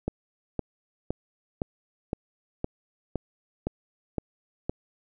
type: click train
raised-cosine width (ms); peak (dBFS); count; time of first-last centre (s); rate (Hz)
2; -14; 10; 0.08-4.695; 1.95
effects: none